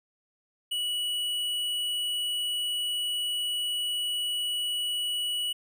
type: tone with tanh clipping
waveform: triangle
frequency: 2937 Hz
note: F#7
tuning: 13 cents flat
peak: -29 dBFS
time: 0.71-5.53 s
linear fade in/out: 10 ms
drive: 15 dB
effects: none